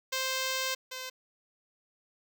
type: tone pair in turn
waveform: 5% pulse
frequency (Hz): 523.3 / 515.5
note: C5 / C5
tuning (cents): 0 / -26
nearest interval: unison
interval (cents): 26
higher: first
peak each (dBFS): -18 / -26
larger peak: first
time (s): 0.12-0.75 / 0.91-1.1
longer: first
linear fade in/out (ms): 10
effects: none